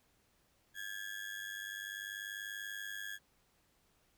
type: ring-modulated tone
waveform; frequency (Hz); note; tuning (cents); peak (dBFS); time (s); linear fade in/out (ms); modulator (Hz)
35% pulse; 1661.2; G#6; 0; -37; 0.74-3.19; 50; 50.2
effects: pink hiss -73 dBFS RMS until 4.17 s